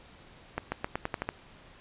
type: accelerating click train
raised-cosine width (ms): 0.5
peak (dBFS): -15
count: 8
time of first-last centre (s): 0.58-1.29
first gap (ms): 140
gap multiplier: 0.89
effects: pink hiss -54 dBFS RMS until 1.8 s + resampled to 8000 Hz